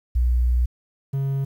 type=tone pair in turn; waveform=sine / triangle; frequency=60.9 / 136.72 Hz; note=B1 / C#3; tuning=-24 / -24 cents; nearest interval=octave + major second; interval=1400 cents; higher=second; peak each=-16 / -19 dBFS; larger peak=first; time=0.15-0.66 / 1.13-1.45 s; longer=first; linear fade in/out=10 ms; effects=9-bit